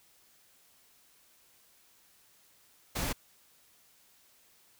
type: noise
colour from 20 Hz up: pink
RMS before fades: -33 dBFS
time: 2.95-3.13 s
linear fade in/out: 10 ms
effects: white hiss -64 dBFS RMS until 4.79 s